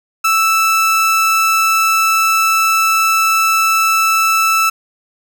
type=tone; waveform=30% pulse; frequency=1318.5 Hz; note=E6; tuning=in tune; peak=-8 dBFS; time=0.24-4.7 s; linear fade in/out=10 ms; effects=none